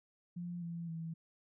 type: tone with pitch steps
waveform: sine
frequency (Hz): 174.61 / 169.05 / 163.67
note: F3 / E3 / E3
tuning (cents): 0 / +44 / -12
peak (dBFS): -39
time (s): 0.36-1.14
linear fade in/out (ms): 10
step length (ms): 260
effects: none